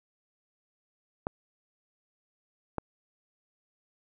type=clicks; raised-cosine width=1 ms; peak=-16 dBFS; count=2; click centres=1.269 / 2.783 s; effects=none